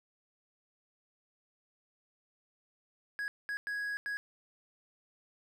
triangle tone bursts at uneven times, 1661.2 Hz, G#6, in tune, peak -32 dBFS, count 4, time 3.19-3.28 / 3.49-3.57 / 3.67-3.97 / 4.06-4.17 s, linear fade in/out 0 ms, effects none

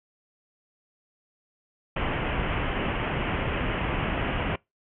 pink low-pass noise, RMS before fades -28 dBFS, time 1.96-4.56 s, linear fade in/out 5 ms, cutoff 3100 Hz, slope 96 dB/octave, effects noise-tail reverb RT60 0.2 s tail -24 dB re dry

